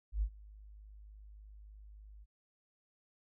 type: tone with ADSR envelope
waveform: sine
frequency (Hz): 51.7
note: G#1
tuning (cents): -7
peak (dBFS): -28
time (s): 0.12-2.26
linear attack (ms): 100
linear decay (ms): 71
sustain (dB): -23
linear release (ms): 37
effects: none